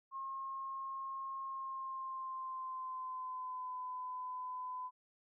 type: tone with pitch glide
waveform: sine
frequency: 1075 to 1008.8 Hz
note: C6 to B5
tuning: +47 to +36 cents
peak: -40 dBFS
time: 0.11-4.91 s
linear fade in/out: 50 ms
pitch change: -111 cents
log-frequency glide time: 1.44-3.75 s
effects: none